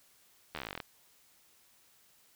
slowing click train, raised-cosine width 0.3 ms, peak -22 dBFS, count 15, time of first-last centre 0.55-0.802 s, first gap 12 ms, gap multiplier 1.06, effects white hiss -65 dBFS RMS until 2.35 s

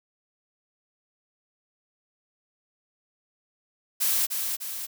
blue noise with echo, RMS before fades -24 dBFS, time 4-4.27 s, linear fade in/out 20 ms, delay 300 ms, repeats 2, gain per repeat -5 dB, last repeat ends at 4.87 s, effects none

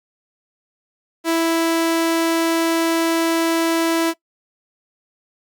sawtooth tone, 330 Hz, E4, 2 cents sharp, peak -12 dBFS, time 1.24-4.14 s, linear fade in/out 50 ms, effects noise-tail reverb RT60 0.1 s tail -20 dB re dry + Opus 48 kbps

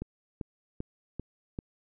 click train, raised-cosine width 3 ms, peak -22 dBFS, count 5, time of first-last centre 0.02-1.589 s, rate 2.55 Hz, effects none

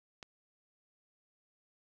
click, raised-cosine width 0.2 ms, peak -28 dBFS, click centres 0.228 s, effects none

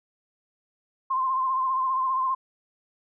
sine tone with vibrato, 1046.5 Hz, C6, in tune, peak -22 dBFS, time 1.1-2.35 s, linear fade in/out 10 ms, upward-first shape triangle, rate 15 Hz, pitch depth 52 cents each way, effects none

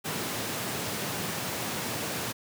pink high-pass noise, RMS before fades -33 dBFS, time 0.04-2.33 s, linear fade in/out 20 ms, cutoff 110 Hz, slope 24 dB/octave, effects none

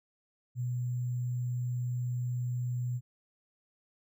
sine tone with sample-and-hold, 123.47 Hz, B2, in tune, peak -30 dBFS, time 0.55-3.01 s, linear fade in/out 50 ms, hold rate 7350 Hz, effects none

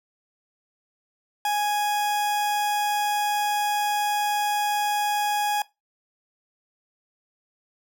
40% pulse tone, 830.6 Hz, G#5, in tune, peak -21 dBFS, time 1.45-5.62 s, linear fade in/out 2 ms, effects noise-tail reverb RT60 0.2 s tail -19 dB re dry

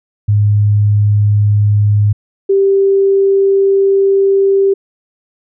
sine tone pair in turn, 103.83 / 392 Hz, G#2 / G4, 0 / 0 cents, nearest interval octave + major seventh, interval 2300 cents, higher second, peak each -7 dBFS, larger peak neither, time 0.28-2.13 / 2.49-4.74 s, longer second, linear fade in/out 10 ms, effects none

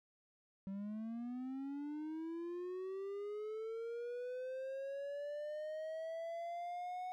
triangle linear sweep, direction up, 191.3 to 739 Hz, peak -39 dBFS, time 0.67-7.12 s, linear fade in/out 0 ms, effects none

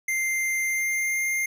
square tone with pitch glide, 2093 to 2111 Hz, C7 to C7, 0 to +15 cents, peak -24 dBFS, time 0.08-1.46 s, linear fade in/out 5 ms, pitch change +15 cents, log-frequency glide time 0.64-1.2 s, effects none

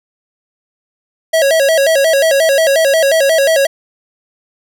square tone with vibrato, 597 Hz, D5, 28 cents sharp, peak -9 dBFS, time 1.33-3.67 s, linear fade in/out 10 ms, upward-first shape square, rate 5.6 Hz, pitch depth 140 cents each way, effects none

